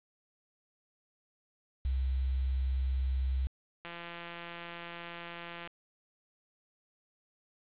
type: tone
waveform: sine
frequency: 65.41 Hz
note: C2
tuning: in tune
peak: -28 dBFS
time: 1.85-3.47 s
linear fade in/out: 0 ms
type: click train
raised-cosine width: 0.3 ms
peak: -27 dBFS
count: 313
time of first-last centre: 3.85-5.675 s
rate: 171 Hz
effects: resampled to 8000 Hz + 9-bit